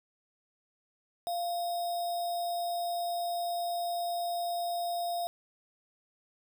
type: tone with sample-and-hold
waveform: sine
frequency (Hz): 694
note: F5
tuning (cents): -11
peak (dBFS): -30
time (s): 1.27-5.27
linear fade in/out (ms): 0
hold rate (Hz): 4410
effects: none